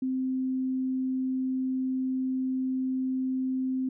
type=tone; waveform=sine; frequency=259.9 Hz; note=C4; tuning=11 cents flat; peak=-26 dBFS; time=0.02-3.89 s; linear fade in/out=5 ms; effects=none